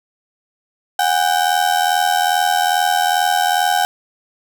35% pulse ring-modulated tone, 768 Hz, G5, 36 cents flat, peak -9 dBFS, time 0.99-3.85 s, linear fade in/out 0 ms, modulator 41.2 Hz, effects none

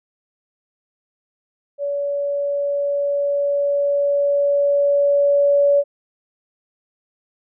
sine tone with level ramp, 569 Hz, C#5, 45 cents sharp, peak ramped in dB -20 to -11 dBFS, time 1.78-5.84 s, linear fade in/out 50 ms, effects none

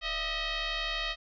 sine tone with frequency modulation, 597 Hz, D5, 28 cents sharp, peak -30 dBFS, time 0.01-1.16 s, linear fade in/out 50 ms, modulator 633 Hz, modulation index 5.9, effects none

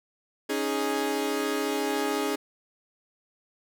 sawtooth chord, C# suspended second, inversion none, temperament equal, 277.2 / 311.1 / 415.3 Hz, C#4 / D#4 / G#4, 0 / 0 / 0 cents, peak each -27 / -28 / -25 dBFS, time 0.49-2.36 s, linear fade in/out 10 ms, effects none

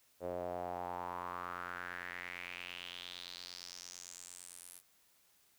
sawtooth tone with band-pass filter sweep, 88.8 Hz, F2, 29 cents sharp, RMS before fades -45 dBFS, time 0.2-4.82 s, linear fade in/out 50 ms, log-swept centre 530 to 11000 Hz, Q 4.2, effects white hiss -70 dBFS RMS until 5.58 s

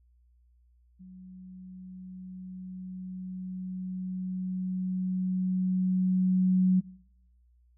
sine tone with level ramp, 185 Hz, F#3, in tune, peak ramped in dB -45 to -19 dBFS, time 0.99-6.81 s, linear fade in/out 20 ms, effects noise-tail reverb RT60 0.8 s tail -23 dB re dry + added 60 Hz sine -60 dBFS peak until 7.77 s

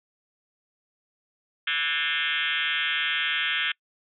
sine tone with frequency modulation, 2417 Hz, D7, 49 cents sharp, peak -23 dBFS, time 1.67-3.72 s, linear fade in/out 5 ms, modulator 157 Hz, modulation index 6.3, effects noise-tail reverb RT60 0.1 s tail -26 dB re dry

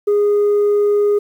sine tone, 412 Hz, G#4, 14 cents flat, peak -9 dBFS, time 0.07-1.19 s, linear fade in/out 10 ms, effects tanh soft clip ceiling -10 dBFS + 8-bit

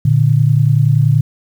sine tone pair together, 116.25 / 146.7 Hz, A#2 / D3, -4 / -2 cents, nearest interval major third, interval 402 cents, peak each -11 dBFS, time 0.05-1.21 s, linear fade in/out 5 ms, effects 7-bit

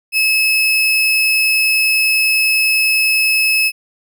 35% pulse tone, 2590 Hz, E7, 31 cents flat, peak -10 dBFS, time 0.12-3.72 s, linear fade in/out 50 ms, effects none

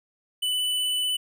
square tone with vibrato, 2989 Hz, F#7, 17 cents sharp, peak -24 dBFS, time 0.42-1.17 s, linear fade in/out 10 ms, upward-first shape sine, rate 16 Hz, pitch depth 8 cents each way, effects none

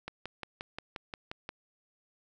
click train, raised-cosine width 0.3 ms, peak -22 dBFS, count 9, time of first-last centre 0.08-1.491 s, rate 5.67 Hz, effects none

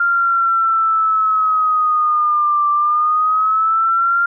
sine linear two-way sweep, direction down then up, 1395 to 1174.7 to 1395 Hz, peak -12 dBFS, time 0-4.26 s, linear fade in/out 5 ms, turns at 2.7 s, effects none

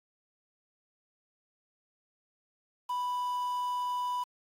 triangle tone with quantisation, 987.8 Hz, B5, in tune, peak -28 dBFS, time 2.89-4.24 s, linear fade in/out 10 ms, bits 8, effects AAC 48 kbps

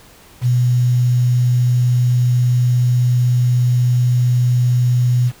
sine tone with quantisation, 123.47 Hz, B2, in tune, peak -11 dBFS, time 0.41-5.32 s, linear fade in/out 50 ms, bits 6, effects pink hiss -45 dBFS RMS until 5.4 s

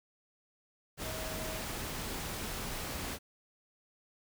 sine tone in noise, 636 Hz, D#5, 38 cents sharp, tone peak -44 dBFS, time 1.02-1.65 s, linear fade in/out 50 ms, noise pink, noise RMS -39 dBFS, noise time 0.97-3.19 s, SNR -8 dB, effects none

